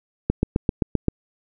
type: click train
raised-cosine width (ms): 3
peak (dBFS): -5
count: 7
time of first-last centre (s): 0.3-1.083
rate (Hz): 7.66
effects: none

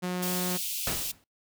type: tone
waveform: sawtooth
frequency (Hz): 180.6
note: F#3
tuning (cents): -42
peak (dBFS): -25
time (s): 0.02-0.58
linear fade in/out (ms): 20
type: high-pass noise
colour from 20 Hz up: white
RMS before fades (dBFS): -33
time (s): 0.22-1.12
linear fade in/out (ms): 10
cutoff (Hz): 2500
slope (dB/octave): 48
type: noise with exponential decay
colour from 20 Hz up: pink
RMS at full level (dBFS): -28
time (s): 0.87-1.24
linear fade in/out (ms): 1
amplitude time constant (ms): 80
effects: noise-tail reverb RT60 0.2 s tail -25 dB re dry

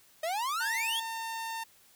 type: exponential sweep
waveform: 45% pulse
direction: up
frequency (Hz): 616 to 3492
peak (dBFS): -30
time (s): 0.23-1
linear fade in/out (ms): 5
type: tone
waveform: sawtooth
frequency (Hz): 906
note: A#5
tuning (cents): -50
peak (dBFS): -31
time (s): 0.6-1.64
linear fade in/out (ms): 10
effects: white hiss -61 dBFS RMS until 1.95 s

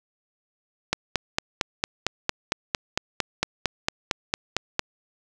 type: click train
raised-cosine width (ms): 0.2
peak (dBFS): -4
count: 18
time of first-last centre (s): 0.93-4.794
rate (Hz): 4.4
effects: none

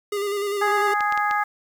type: tone with vibrato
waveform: square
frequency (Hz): 405.6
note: G#4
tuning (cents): -41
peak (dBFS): -24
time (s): 0.12-0.94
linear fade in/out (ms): 5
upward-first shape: square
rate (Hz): 10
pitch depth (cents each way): 30
type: harmonic tone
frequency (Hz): 415.3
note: G#4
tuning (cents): 0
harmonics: 2 / 3 / 4 / 5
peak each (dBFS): -23 / -24 / -26 / -31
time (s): 0.61-1.44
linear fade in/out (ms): 10
type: clicks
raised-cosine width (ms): 0.2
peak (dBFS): -15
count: 4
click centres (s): 1.007 / 1.124 / 1.176 / 1.311
effects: 8-bit

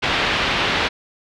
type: low-pass noise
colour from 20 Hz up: white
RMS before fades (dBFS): -20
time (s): 0.02-0.89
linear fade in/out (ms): 20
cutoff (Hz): 3500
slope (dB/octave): 24
effects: none

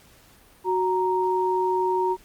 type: tone pair together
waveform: sine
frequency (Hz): 370 / 932.3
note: F#4 / A#5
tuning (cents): 0 / 0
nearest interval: octave + major third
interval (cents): 1600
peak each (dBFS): -23 / -23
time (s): 0.64-2.17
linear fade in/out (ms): 50
effects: pink hiss -54 dBFS RMS until 2.24 s + Opus 48 kbps

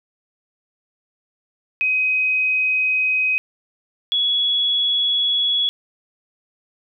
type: tone pair in turn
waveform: sine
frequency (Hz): 2520 / 3370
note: D#7 / G#7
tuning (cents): +21 / +25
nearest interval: perfect fourth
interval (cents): 504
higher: second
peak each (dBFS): -16 / -16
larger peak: neither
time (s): 1.81-3.38 / 4.12-5.69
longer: neither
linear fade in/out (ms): 0
effects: none

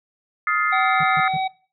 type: chord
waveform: sine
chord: F dominant seventh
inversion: third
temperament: just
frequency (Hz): 1257.2 / 1396.9 / 1746.1 / 2095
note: Eb6 / F6 / A6 / C7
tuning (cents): +18 / 0 / -14 / +2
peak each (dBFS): -21 / -26 / -27 / -23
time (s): 0.47-1.28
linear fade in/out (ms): 2
type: harmonic tone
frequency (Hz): 759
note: F#5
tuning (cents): +44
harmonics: 1 / 3 / 5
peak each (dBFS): -21 / -31 / -34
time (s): 0.72-1.48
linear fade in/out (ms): 10
type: tone bursts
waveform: triangle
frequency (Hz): 155.56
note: D#3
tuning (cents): 0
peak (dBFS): -25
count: 3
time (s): 1-1.371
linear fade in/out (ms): 5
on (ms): 37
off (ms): 130
effects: noise-tail reverb RT60 0.4 s tail -20 dB re dry

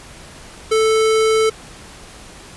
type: tone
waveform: square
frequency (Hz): 440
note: A4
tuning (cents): 0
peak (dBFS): -13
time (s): 0.71-1.5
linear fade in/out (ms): 10
effects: pink hiss -39 dBFS RMS until 2.56 s + resampled to 24000 Hz

